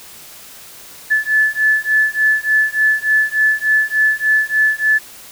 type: beating tone pair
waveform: sine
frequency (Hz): 1733 / 1736.4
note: A6 / A6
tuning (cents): -27 / -23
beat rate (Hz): 3.4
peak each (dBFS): -15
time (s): 1.1-4.99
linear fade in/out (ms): 20
effects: white hiss -38 dBFS RMS until 5.31 s